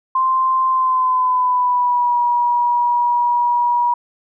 sine tone with pitch glide, 1044 to 962.9 Hz, C6 to B5, -4 to -44 cents, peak -13 dBFS, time 0.15-3.94 s, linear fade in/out 5 ms, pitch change -140 cents, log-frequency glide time 0.69-2.19 s, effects none

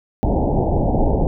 pink low-pass noise, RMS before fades -17 dBFS, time 0.23-1.27 s, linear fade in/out 0 ms, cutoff 880 Hz, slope 96 dB/octave, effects none

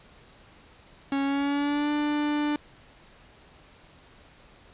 45% pulse tone with pitch glide, 276.1 to 295.9 Hz, C#4 to D4, -7 to +13 cents, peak -24 dBFS, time 1.12-2.56 s, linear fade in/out 2 ms, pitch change +120 cents, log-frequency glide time 1.24-1.91 s, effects pink hiss -54 dBFS RMS until 4.73 s + resampled to 8000 Hz

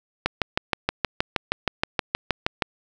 click train, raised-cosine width 0.3 ms, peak -4 dBFS, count 16, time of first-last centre 0.26-2.622 s, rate 6.35 Hz, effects none

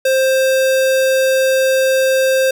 square tone, 527 Hz, C5, 12 cents sharp, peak -12 dBFS, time 0.05-2.51 s, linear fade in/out 5 ms, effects 8-bit

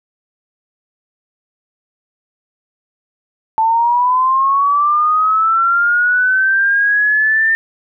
sine linear sweep, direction up, 880 to 1804 Hz, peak -10 dBFS, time 3.58-7.55 s, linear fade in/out 0 ms, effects none

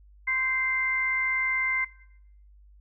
harmonic tone, 521 Hz, C5, 7 cents flat, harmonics 2 / 3 / 4, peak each -36 / -36 / -24 dBFS, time 0.27-1.85 s, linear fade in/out 10 ms, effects noise-tail reverb RT60 0.7 s tail -18 dB re dry + added 50 Hz sine -51 dBFS peak until 2.8 s

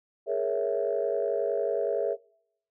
sine chord, A# half-diminished seventh, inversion third, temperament equal, 415.3 / 466.2 / 554.4 / 659.3 Hz, G#4 / A#4 / C#5 / E5, 0 / 0 / 0 / 0 cents, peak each -30 dBFS, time 0.26-2.17 s, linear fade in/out 50 ms, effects noise-tail reverb RT60 0.8 s tail -26 dB re dry + tanh soft clip ceiling -16 dBFS

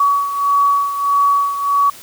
sine beating tone pair, 1131 / 1132.6 Hz, C#6 / C#6, +34 / +37 cents, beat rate 1.6 Hz, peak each -13 / -19 dBFS, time 0-1.9 s, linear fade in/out 5 ms, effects white hiss -38 dBFS RMS until 2.02 s

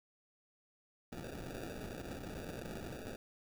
blue noise with sample-and-hold, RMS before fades -45 dBFS, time 1.12-3.16 s, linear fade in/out 5 ms, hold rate 1050 Hz, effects none

